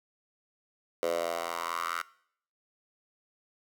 10% pulse tone with high-pass filter sweep, 84.5 Hz, E2, 43 cents sharp, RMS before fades -33 dBFS, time 1.03-2.02 s, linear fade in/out 0 ms, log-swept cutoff 510 to 1400 Hz, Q 4.1, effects noise-tail reverb RT60 0.6 s tail -20 dB re dry

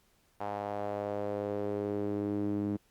sawtooth tone with band-pass filter sweep, 102.5 Hz, G#2, 22 cents flat, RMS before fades -34 dBFS, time 0.4-2.77 s, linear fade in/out 10 ms, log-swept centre 790 to 270 Hz, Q 2.9, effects pink hiss -69 dBFS RMS until 2.9 s + Opus 48 kbps

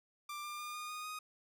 sawtooth tone with pitch steps, 1183 / 1195.4 / 1207.9 / 1220.5 / 1233.2 / 1246.1 Hz, D6 / D6 / D6 / D#6 / D#6 / D#6, +12 / +30 / +48 / -34 / -16 / +2 cents, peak -38 dBFS, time 0.29-1.19 s, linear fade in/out 5 ms, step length 150 ms, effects none

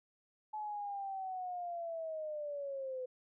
sine linear sweep, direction down, 860 to 503 Hz, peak -38 dBFS, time 0.53-3.06 s, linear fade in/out 10 ms, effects none

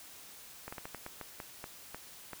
slowing click train, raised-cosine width 0.5 ms, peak -26 dBFS, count 11, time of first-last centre 0.68-2.333 s, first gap 45 ms, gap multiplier 1.27, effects white hiss -52 dBFS RMS until 2.4 s

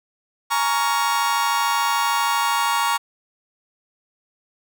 40% pulse chord, Bb minor seventh, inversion third, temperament just, 839.1 / 932.3 / 1118.8 / 1398.5 Hz, Ab5 / Bb5 / Db6 / F6, +18 / 0 / +16 / +2 cents, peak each -27 / -21 / -22 / -27 dBFS, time 0.5-2.98 s, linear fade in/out 20 ms, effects none

